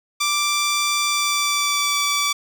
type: tone with pitch glide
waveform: 10% pulse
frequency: 1174.7 to 1155.2 Hz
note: D6 to D6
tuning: 0 to -29 cents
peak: -10 dBFS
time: 0.2-2.33 s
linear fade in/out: 10 ms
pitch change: -29 cents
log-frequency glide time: 1.06-1.97 s
effects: none